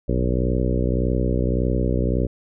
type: harmonic tone with a mistuned harmonic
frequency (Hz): 61.74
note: B1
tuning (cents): 0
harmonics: 1 / 2 / 3 / 4 / 5 / 6 / 7 / 8 / 9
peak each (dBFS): -22 / -25 / -27 / -28 / -29 / -30 / -30 / -31 / -32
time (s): 0.08-2.27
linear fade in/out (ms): 10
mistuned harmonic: 1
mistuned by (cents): -110
effects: none